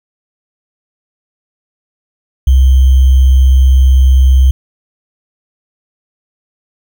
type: tone with sample-and-hold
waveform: sine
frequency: 65.41 Hz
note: C2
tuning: in tune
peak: -3 dBFS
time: 2.47-4.51 s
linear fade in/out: 5 ms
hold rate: 3150 Hz
effects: none